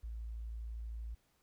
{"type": "tone", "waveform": "sine", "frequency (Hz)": 56.3, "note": "A1", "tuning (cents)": 40, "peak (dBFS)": -40, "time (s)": [0.03, 1.15], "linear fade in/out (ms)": 10, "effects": ["pink hiss -75 dBFS RMS until 1.42 s"]}